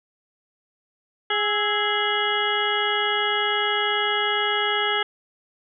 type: harmonic tone with a mistuned harmonic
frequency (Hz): 415.3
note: G#4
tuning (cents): 0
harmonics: 1 / 2 / 3 / 4 / 5 / 7 / 8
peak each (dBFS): -28 / -28 / -28 / -28 / -28 / -28 / -28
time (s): 1.3-5.03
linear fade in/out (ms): 5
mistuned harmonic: 3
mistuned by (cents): +85
effects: none